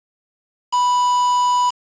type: tone with quantisation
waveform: triangle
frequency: 986 Hz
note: B5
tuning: 3 cents flat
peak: -12 dBFS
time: 0.72-1.71 s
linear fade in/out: 20 ms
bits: 4
effects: resampled to 16000 Hz